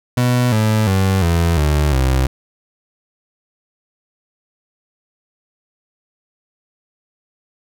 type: tone with pitch steps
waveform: 30% pulse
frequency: 123.47 / 108.74 / 95.76 / 84.33 / 74.27 / 65.41 Hz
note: B2 / A2 / G2 / E2 / D2 / C2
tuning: 0 / -20 / -40 / +40 / +20 / 0 cents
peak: -10 dBFS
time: 0.17-2.27 s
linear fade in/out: 5 ms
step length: 350 ms
effects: none